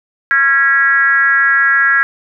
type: tone with frequency modulation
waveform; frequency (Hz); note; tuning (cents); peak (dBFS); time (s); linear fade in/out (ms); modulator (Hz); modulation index
sine; 1651; G#6; -11; -8; 0.31-2.03; 0; 283; 0.9
effects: none